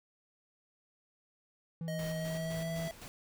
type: tone with vibrato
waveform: triangle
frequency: 164.4 Hz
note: E3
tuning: 4 cents flat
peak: -34 dBFS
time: 1.81-2.88 s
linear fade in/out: 2 ms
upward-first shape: sine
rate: 7.4 Hz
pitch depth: 10 cents each way
type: tone with pitch glide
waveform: square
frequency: 626 to 661.3 Hz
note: D#5 to E5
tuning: +10 to +5 cents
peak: -39 dBFS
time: 1.88-2.91 s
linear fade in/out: 0 ms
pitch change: +95 cents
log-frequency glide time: 2.08-2.72 s
type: noise with tremolo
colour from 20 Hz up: pink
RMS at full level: -47 dBFS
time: 1.99-3.08 s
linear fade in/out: 0 ms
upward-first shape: square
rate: 3.9 Hz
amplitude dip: 55%
effects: none